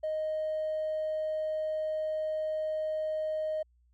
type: tone with hard clipping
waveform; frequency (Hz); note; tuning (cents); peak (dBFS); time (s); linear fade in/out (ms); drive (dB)
sine; 622.3; D#5; 0; -30; 0.03-3.63; 10; 1
effects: added 60 Hz sine -63 dBFS peak until 3.93 s